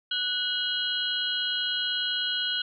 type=tone cluster; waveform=sine; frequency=1482 / 2908 / 3244 / 4085 Hz; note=F#6 / F#7 / G#7 / C8; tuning=+2 / -31 / -41 / -42 cents; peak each=-33 / -30 / -30 / -34 dBFS; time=0.11-2.62 s; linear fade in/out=5 ms; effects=none